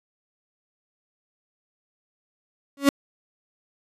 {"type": "tone with exponential growth", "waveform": "35% pulse", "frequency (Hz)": 279.5, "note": "C#4", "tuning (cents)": 14, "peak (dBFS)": -8, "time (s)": [2.77, 2.89], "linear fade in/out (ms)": 2, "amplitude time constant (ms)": 24, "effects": ["resampled to 32000 Hz"]}